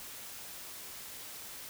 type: silence
effects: white hiss -46 dBFS RMS until 1.69 s